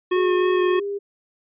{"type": "tone with vibrato", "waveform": "square", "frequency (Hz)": 362.9, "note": "F#4", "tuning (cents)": -34, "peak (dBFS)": -18, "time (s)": [0.11, 0.8], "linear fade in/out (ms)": 10, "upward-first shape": "sine", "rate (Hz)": 3.2, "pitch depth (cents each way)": 11}
{"type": "tone with pitch glide", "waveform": "sine", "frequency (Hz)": [409.6, 402.6], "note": ["G#4", "G4"], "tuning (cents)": [-24, 46], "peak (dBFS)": -24, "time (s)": [0.15, 0.99], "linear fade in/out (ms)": 20, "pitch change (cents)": -30, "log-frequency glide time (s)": [0.44, 0.81]}
{"effects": ["resampled to 8000 Hz"]}